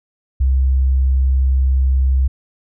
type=tone; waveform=sine; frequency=65.8 Hz; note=C2; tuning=10 cents sharp; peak=-11 dBFS; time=0.4-2.28 s; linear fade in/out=10 ms; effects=none